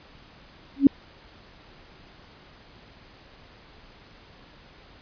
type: tone with exponential growth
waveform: sine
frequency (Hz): 277.2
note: C#4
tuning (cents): 0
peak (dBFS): -6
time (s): 0.76-0.87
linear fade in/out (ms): 2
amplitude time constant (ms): 22
effects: pink hiss -51 dBFS RMS until 5.01 s + resampled to 11025 Hz